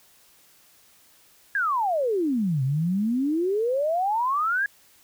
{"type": "exponential two-way sweep", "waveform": "sine", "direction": "down then up", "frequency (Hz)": [1684, 127.7, 1684], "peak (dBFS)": -21, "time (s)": [1.55, 4.66], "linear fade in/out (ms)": 2, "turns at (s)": 2.63, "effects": ["white hiss -57 dBFS RMS until 5.03 s"]}